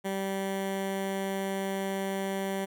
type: tone with notch filter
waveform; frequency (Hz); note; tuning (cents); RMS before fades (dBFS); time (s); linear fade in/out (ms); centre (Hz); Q
15% pulse; 194.1; G3; -17; -32; 0.04-2.66; 20; 4800; 2
effects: none